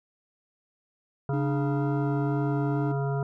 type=harmonic tone; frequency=138.59 Hz; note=C#3; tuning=in tune; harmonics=1 / 3 / 5 / 7 / 9 / 10; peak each=-26 / -33 / -36 / -40 / -45 / -42 dBFS; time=1.29-3.23 s; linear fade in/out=2 ms
type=tone with vibrato; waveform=triangle; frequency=297.2 Hz; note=D4; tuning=21 cents sharp; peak=-27 dBFS; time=1.33-2.92 s; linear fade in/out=5 ms; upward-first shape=square; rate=2.1 Hz; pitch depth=9 cents each way
effects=none